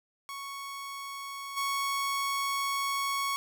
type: tone with level steps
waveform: sawtooth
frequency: 1108.7 Hz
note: C#6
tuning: in tune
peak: -34 / -25 dBFS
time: 0.29-3.36 s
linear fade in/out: 0 ms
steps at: 1.56 s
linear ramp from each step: 20 ms
effects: none